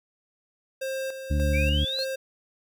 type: tone with tremolo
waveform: square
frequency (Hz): 531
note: C5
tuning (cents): +25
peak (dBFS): -29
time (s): 0.81-2.16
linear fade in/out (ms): 10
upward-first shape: square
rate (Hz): 1.7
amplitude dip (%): 55
type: harmonic tone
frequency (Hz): 73.42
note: D2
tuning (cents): 0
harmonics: 1 / 2 / 3 / 4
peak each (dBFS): -22 / -30 / -34 / -34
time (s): 1.3-1.85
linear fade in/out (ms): 10
type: exponential sweep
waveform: sine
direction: up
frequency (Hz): 2238 to 4435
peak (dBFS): -27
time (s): 1.53-2.05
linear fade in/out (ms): 20
effects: none